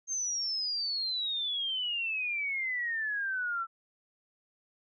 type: exponential sweep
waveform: sine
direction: down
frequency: 6420 to 1327 Hz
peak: -30 dBFS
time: 0.07-3.67 s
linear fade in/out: 50 ms
effects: none